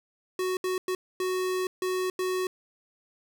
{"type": "tone bursts at uneven times", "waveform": "square", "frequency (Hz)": 370, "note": "F#4", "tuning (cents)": 0, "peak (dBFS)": -27, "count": 6, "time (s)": [[0.39, 0.57], [0.64, 0.78], [0.88, 0.95], [1.2, 1.67], [1.82, 2.1], [2.19, 2.47]], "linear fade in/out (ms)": 2, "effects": []}